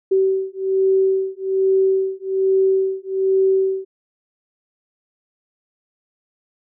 sine beating tone pair, 382.5 / 383.7 Hz, G4 / G4, -42 / -37 cents, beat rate 1.2 Hz, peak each -18 dBFS, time 0.11-3.85 s, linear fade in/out 10 ms, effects none

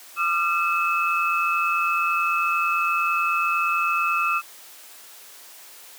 sine tone cluster, 1198 / 1367 / 2592 Hz, D6 / F6 / E7, +34 / -37 / -30 cents, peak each -24 dBFS, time 0.16-4.42 s, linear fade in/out 50 ms, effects white hiss -45 dBFS RMS until 5.98 s + high-pass 400 Hz 12 dB/octave

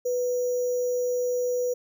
sine tone with sample-and-hold, 493.9 Hz, B4, in tune, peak -23 dBFS, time 0.05-1.74 s, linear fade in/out 10 ms, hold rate 6300 Hz, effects none

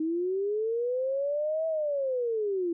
sine linear two-way sweep, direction up then down, 311.1 to 651 to 331.3 Hz, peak -26 dBFS, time 0-2.73 s, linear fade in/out 5 ms, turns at 1.67 s, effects none

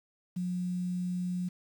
sine tone with quantisation, 180 Hz, F#3, 47 cents flat, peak -30 dBFS, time 0.36-1.49 s, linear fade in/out 10 ms, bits 9, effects none

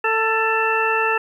harmonic tone with a mistuned harmonic, 444.9 Hz, A4, 19 cents sharp, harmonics 1 / 2 / 3 / 4 / 6, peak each -23 / -23 / -23 / -23 / -23 dBFS, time 0.04-1.18 s, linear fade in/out 5 ms, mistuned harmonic 4, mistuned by -18 cents, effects 9-bit

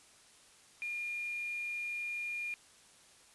sine tone with quantisation, 2416 Hz, D7, 48 cents sharp, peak -36 dBFS, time 0.82-2.54 s, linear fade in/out 0 ms, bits 8, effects white hiss -61 dBFS RMS until 3.34 s + resampled to 24000 Hz

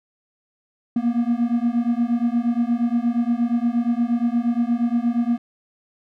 triangle beating tone pair, 233.1 / 241.6 Hz, A#3 / B3, 0 / -38 cents, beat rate 8.5 Hz, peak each -19 dBFS, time 0.96-5.38 s, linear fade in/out 5 ms, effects none

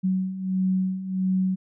sine beating tone pair, 186.3 / 187.8 Hz, F#3 / F#3, +12 / +26 cents, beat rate 1.5 Hz, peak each -28 / -23 dBFS, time 0.03-1.56 s, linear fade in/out 20 ms, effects none

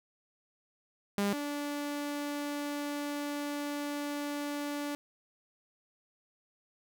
sawtooth tone pair in turn, 201.7 / 290.1 Hz, G3 / D4, +50 / -21 cents, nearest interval tritone, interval 629 cents, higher second, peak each -24 / -30 dBFS, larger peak first, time 1.18-1.33 / 1.33-4.95 s, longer second, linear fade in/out 0 ms, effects none

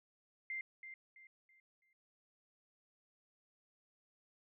sine tone with echo, 2093 Hz, C7, in tune, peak -39 dBFS, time 0.5-0.61 s, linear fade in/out 2 ms, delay 330 ms, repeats 4, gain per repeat -9 dB, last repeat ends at 1.93 s, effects none

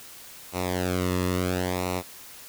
sawtooth tone with flanger, 90.9 Hz, F#2, 30 cents flat, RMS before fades -27 dBFS, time 0.52-2.03 s, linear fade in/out 50 ms, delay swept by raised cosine 0.61 to 1.32 ms, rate 0.73 Hz, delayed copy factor -0.85, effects white hiss -45 dBFS RMS until 2.48 s

